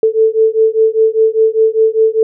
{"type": "beating tone pair", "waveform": "sine", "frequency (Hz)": [440, 445], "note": ["A4", "A4"], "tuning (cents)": [0, 20], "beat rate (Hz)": 5, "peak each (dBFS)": -11, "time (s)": [0.03, 2.23], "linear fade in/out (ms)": 2, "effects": []}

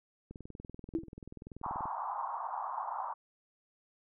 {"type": "click train", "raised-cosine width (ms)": 3, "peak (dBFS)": -33, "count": 33, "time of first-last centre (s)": [0.31, 1.856], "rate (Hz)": 20.7}
{"type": "tone with exponential decay", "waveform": "sine", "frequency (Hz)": 328, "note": "E4", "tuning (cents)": -9, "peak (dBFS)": -25, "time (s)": [0.95, 1.08], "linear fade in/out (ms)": 0, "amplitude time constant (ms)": 27}
{"type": "band-pass noise", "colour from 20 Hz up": "pink", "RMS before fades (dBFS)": -38, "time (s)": [1.63, 3.14], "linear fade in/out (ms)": 10, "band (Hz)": [800, 1100], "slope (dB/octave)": 48}
{"effects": []}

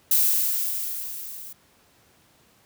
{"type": "noise with level ramp", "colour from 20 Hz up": "violet", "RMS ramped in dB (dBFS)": [-18, -40], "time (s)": [0.11, 1.53], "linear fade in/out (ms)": 5, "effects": ["pink hiss -59 dBFS RMS until 2.65 s", "high-pass 80 Hz 12 dB/octave"]}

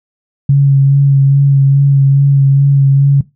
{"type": "tone with vibrato", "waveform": "sine", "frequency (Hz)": 138.59, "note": "C#3", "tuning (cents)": 0, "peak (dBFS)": -4, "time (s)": [0.49, 3.21], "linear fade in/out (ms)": 5, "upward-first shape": "sine", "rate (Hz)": 2.4, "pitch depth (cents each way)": 20, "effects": ["noise-tail reverb RT60 0.2 s tail -18 dB re dry"]}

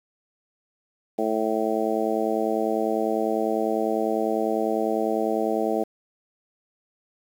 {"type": "harmonic tone", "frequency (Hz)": 110, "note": "A2", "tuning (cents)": 0, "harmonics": [2, 3, 4, 5, 6, 7], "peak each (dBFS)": [-30, -28, -27, -30, -28, -30], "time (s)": [1.18, 5.84], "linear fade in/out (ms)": 10, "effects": ["8-bit"]}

